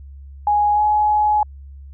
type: tone with pitch glide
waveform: sine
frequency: 830.6 to 843.2 Hz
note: G#5 to G#5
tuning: 0 to +26 cents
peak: -13 dBFS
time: 0.47-1.43 s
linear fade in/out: 2 ms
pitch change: +26 cents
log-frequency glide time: 0.74-0.81 s
effects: added 69 Hz sine -35 dBFS peak until 1.93 s